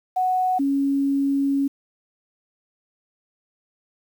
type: tone pair in turn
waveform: sine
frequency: 740 / 277.2 Hz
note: F#5 / C#4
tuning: 0 / 0 cents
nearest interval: octave + perfect fourth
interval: 1700 cents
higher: first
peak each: -18 dBFS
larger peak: neither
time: 0.16-0.59 / 0.59-1.68 s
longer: second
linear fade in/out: 10 ms
effects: 8-bit